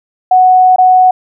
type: tone with dropouts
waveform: sine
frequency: 740 Hz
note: F#5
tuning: in tune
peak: -3 dBFS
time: 0.31-1.11 s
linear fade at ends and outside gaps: 5 ms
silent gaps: 0.761-0.783 s
effects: none